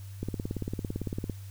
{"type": "click train", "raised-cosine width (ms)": 3, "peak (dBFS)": -19, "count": 20, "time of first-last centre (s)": [0.23, 1.297], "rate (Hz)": 17.8, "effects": ["added 98 Hz sine -40 dBFS peak until 1.5 s", "white hiss -56 dBFS RMS until 1.5 s"]}